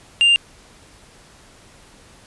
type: tone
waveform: triangle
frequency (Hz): 2794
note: F7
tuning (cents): 0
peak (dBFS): -9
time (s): 0.21-0.36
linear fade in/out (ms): 0
effects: pink hiss -48 dBFS RMS until 2.26 s + resampled to 24000 Hz